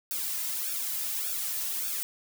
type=noise with flanger; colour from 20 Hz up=blue; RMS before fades=-32 dBFS; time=0.11-2.03 s; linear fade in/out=0 ms; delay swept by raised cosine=0.98 to 2.68 ms; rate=1.7 Hz; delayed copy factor=-0.85; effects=none